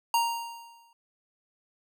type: tone with exponential decay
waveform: square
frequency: 932.3 Hz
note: A#5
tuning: in tune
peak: -21 dBFS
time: 0.14-0.93 s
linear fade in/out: 2 ms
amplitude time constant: 170 ms
effects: none